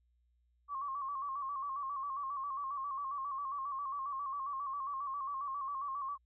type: tone with vibrato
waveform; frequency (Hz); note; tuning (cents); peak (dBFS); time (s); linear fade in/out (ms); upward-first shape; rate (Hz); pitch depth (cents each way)
sine; 1108.7; C#6; 0; -36; 0.68-6.18; 50; square; 7.4; 61
effects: added 60 Hz sine -70 dBFS peak until 6.25 s